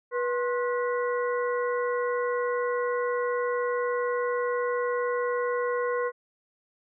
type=harmonic tone with a mistuned harmonic; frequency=487.6 Hz; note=B4; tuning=22 cents flat; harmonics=1 / 2 / 3 / 4; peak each=-26 / -32 / -36 / -38 dBFS; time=0.11-6.12 s; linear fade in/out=50 ms; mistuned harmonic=2; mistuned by=+150 cents; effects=none